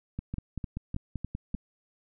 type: two click trains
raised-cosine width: 5 ms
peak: -21 / -21 dBFS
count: 8 / 5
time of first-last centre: 0.19-1.544 / 0.34-1.548 s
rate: 5.17 / 3.31 Hz
effects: none